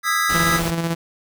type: chord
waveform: square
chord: E major seventh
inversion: third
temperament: just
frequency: 1236.1 / 1318.5 / 1648.1 / 1977.8 Hz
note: D#6 / E6 / G#6 / B6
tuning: -12 / 0 / -14 / +2 cents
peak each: -24 dBFS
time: 0.03-0.61 s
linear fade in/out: 50 ms
type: noise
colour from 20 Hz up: pink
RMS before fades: -27 dBFS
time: 0.29-0.71 s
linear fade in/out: 10 ms
type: tone with tremolo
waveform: sawtooth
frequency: 166.9 Hz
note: E3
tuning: 22 cents sharp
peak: -15 dBFS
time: 0.34-0.95 s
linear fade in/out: 10 ms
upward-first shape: square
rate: 16 Hz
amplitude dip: 40%
effects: none